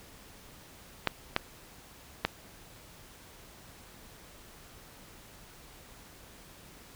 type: clicks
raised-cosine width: 0.3 ms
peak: -9 dBFS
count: 3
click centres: 1.073 / 1.364 / 2.25 s
effects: pink hiss -53 dBFS RMS until 6.95 s